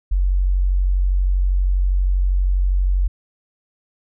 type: tone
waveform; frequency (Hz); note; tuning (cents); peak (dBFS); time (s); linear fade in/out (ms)
sine; 46.25; F#1; 0; -14; 0.11-3.08; 10
effects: none

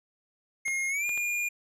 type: tone with pitch glide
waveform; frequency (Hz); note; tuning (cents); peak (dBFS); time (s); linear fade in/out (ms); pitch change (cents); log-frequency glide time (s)
square; 2144 to 2420; C7 to D#7; +42 to -49; -28; 0.65-1.49; 10; +209; 0.89-1.06
type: clicks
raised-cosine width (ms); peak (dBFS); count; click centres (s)
0.3; -26; 3; 0.681 / 1.093 / 1.176
effects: low-pass 12000 Hz 12 dB/octave

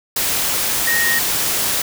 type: tone in noise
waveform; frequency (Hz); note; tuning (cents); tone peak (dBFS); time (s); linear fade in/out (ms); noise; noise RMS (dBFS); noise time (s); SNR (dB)
sine; 1864.7; A#6; 0; -16; 0.87-1.19; 5; white; -19; 0.16-1.82; 0
effects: none

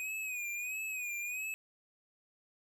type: tone with vibrato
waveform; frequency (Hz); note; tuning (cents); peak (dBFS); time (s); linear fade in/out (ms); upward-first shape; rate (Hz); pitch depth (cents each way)
square; 2489; D#7; 0; -37; 0-1.54; 0; sine; 1.5; 77
effects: none

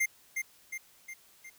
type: tone with echo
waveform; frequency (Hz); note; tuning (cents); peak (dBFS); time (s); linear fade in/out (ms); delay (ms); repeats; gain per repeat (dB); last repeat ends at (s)
square; 2100; C7; +6; -26; 0-0.06; 10; 360; 4; -5; 1.5
effects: white hiss -61 dBFS RMS until 1.58 s

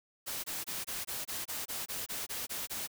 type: noise bursts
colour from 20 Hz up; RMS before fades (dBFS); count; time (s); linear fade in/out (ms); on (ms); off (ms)
white; -38; 13; 0.26-2.876; 20; 180; 23
effects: none

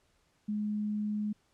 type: tone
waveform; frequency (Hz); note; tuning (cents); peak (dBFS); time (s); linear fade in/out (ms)
sine; 210; G#3; +19; -30; 0.48-1.33; 10
effects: pink hiss -71 dBFS RMS until 1.53 s + low-pass 9000 Hz 12 dB/octave

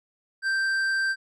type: tone with tanh clipping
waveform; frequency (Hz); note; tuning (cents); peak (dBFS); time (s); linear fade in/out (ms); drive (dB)
sine; 1568; G6; 0; -24; 0.42-1.16; 50; 9
effects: none

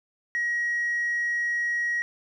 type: tone with tanh clipping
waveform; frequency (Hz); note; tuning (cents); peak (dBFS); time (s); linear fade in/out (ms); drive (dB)
triangle; 1900; A#6; +33; -24; 0.35-2.02; 0; 5
effects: none

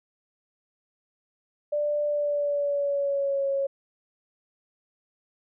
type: tone with pitch glide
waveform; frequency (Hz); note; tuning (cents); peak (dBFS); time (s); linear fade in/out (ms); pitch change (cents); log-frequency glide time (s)
sine; 590 to 550.5; D5 to C#5; +8 to -12; -23; 1.72-3.67; 10; -120; 2.05-3.47
effects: none

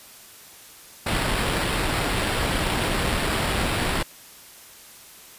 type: noise with sample-and-hold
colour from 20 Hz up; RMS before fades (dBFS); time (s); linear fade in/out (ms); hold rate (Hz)
pink; -24; 1.06-4.03; 5; 6300
effects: white hiss -46 dBFS RMS until 5.38 s + resampled to 32000 Hz

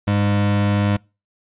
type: tone pair together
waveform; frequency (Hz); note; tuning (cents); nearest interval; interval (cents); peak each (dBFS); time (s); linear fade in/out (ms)
square; 102 / 203.4; G#2 / G#3; -31 / -36; octave; 1195; -18 / -21; 0.07-0.97; 10
effects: noise-tail reverb RT60 0.3 s tail -26 dB re dry + resampled to 8000 Hz

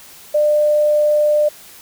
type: tone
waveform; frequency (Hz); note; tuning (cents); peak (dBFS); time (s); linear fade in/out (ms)
sine; 598; D5; +31; -11; 0.34-1.49; 10
effects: white hiss -41 dBFS RMS until 1.81 s

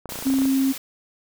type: clicks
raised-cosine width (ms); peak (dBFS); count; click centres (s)
1; -20; 12; 0.057 / 0.091 / 0.122 / 0.157 / 0.189 / 0.225 / 0.269 / 0.302 / 0.339 / 0.387 / 0.419 / 0.455
type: high-pass noise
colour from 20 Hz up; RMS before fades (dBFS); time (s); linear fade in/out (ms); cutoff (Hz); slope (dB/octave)
white; -34; 0.09-0.78; 5; 110; 48
type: tone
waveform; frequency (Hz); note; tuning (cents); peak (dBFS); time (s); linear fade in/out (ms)
sine; 267.8; C4; +40; -17; 0.25-0.73; 20
effects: none

